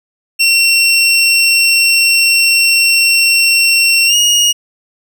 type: tone with pitch glide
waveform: 25% pulse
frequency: 2724 to 2873 Hz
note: F7 to F7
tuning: -44 to +48 cents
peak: -4 dBFS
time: 0.39-4.53 s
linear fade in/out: 20 ms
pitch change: +92 cents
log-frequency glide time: 4.07-4.15 s
effects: none